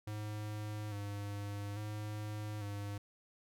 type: tone with vibrato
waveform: square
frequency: 103.83 Hz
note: G#2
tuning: in tune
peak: -40 dBFS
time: 0.07-2.98 s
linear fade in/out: 5 ms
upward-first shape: square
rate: 0.59 Hz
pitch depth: 35 cents each way
effects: none